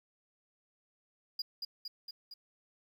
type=tone with echo; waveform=triangle; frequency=4863 Hz; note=D#8; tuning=40 cents flat; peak=-32 dBFS; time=1.39-1.42 s; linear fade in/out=5 ms; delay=230 ms; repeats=4; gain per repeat=-3 dB; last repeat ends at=2.34 s; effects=11-bit